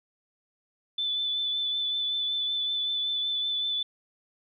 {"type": "tone with vibrato", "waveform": "sine", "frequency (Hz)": 3500, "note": "A7", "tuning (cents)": -10, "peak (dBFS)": -26, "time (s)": [0.98, 3.83], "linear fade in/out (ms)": 5, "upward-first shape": "sine", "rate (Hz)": 5.3, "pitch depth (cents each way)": 19, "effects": []}